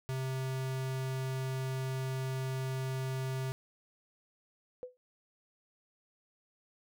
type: tone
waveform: square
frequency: 131.5 Hz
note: C3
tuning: 9 cents sharp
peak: -34 dBFS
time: 0.09-3.52 s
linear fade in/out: 0 ms
type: tone with exponential decay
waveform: sine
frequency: 501 Hz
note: B4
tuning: 25 cents sharp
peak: -35 dBFS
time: 4.83-4.97 s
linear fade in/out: 0 ms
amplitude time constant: 29 ms
effects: none